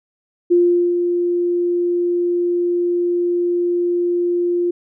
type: tone with ADSR envelope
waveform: sine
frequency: 350 Hz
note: F4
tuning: 4 cents sharp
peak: -9 dBFS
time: 0.5-4.71 s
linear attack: 19 ms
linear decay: 420 ms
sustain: -6 dB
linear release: 7 ms
effects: none